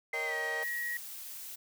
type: chord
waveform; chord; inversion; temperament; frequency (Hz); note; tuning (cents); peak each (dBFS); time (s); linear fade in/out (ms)
35% pulse; Eb dominant seventh; second; equal; 466.2 / 554.4 / 622.3 / 784; Bb4 / Db5 / Eb5 / G5; 0 / 0 / 0 / 0; -39 / -44 / -41 / -41; 0.13-0.64; 10
type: tone with pitch glide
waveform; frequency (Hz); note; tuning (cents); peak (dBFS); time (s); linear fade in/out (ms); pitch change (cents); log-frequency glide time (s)
sine; 2064 to 1903.7; C7 to A#6; -24 to +36; -33; 0.13-0.97; 2; -140; 0.25-0.35
type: noise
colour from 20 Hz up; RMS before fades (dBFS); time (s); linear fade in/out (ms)
blue; -44; 0.62-1.56; 10
effects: none